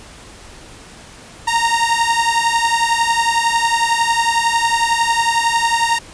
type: beating tone pair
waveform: sawtooth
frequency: 921 / 932 Hz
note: A#5 / A#5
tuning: -21 / -1 cents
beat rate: 11 Hz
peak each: -13 dBFS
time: 1.47-5.99 s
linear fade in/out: 10 ms
effects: pink hiss -39 dBFS RMS until 6.13 s + resampled to 22050 Hz